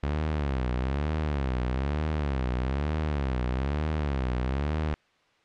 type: tone with vibrato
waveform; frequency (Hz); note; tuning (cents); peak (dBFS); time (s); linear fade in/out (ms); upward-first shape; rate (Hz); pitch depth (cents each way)
sawtooth; 69.3; C#2; 0; -22; 0.03-4.94; 0; sine; 1.1; 200
effects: white hiss -64 dBFS RMS until 5.44 s + low-pass 3000 Hz 12 dB/octave